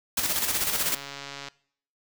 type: noise with tremolo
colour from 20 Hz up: white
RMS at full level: -25 dBFS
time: 0.17-0.95 s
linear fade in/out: 5 ms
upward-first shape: square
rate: 16 Hz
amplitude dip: 45%
type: click train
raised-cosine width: 0.2 ms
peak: -20 dBFS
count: 94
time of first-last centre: 0.82-1.484 s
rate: 140 Hz
effects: noise-tail reverb RT60 0.6 s tail -21 dB re dry